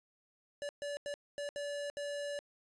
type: tone bursts at uneven times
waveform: square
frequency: 576 Hz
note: D5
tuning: 34 cents flat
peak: -38 dBFS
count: 6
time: 0.62-0.69 / 0.82-0.97 / 1.06-1.14 / 1.38-1.49 / 1.56-1.9 / 1.97-2.39 s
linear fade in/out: 0 ms
effects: resampled to 22050 Hz + 11-bit